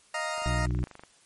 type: chord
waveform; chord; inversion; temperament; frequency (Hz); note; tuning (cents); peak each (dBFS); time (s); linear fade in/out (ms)
20% pulse; Eb suspended second; none; equal; 622.3 / 698.5 / 932.3; Eb5 / F5 / Bb5; 0 / 0 / 0; -28 / -31 / -30; 0.14-0.66; 5
type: click train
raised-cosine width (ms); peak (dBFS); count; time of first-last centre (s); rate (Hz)
0.5; -30; 17; 0.38-1.036; 24.4
type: harmonic tone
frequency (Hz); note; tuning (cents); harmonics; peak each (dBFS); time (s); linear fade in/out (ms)
60.8; B1; -26; 1 / 2 / 3 / 5 / 6; -28 / -29 / -36 / -39 / -45; 0.46-0.84; 0
effects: white hiss -60 dBFS RMS until 1.25 s + MP3 48 kbps